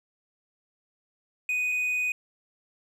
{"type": "tone pair in turn", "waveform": "triangle", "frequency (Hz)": [2489, 2489], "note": ["D#7", "D#7"], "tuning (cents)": [0, 0], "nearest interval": "unison", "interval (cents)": 0, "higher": "neither", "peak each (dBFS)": -23, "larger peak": "neither", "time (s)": [[1.49, 1.72], [1.72, 2.12]], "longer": "second", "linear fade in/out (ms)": 2, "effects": []}